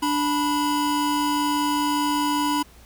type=tone pair together; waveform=square; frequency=293 / 984.1 Hz; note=D4 / B5; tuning=-4 / -6 cents; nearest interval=octave + major sixth; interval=2098 cents; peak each=-24 dBFS; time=0.02-2.63 s; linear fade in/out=10 ms; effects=added 60 Hz sine -51 dBFS peak until 2.85 s + pink hiss -52 dBFS RMS until 2.85 s